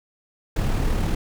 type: noise with amplitude modulation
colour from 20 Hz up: brown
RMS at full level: -20 dBFS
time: 0.56-1.15 s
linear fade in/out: 5 ms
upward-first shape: sine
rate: 38.3 Hz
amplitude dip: 35%
effects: none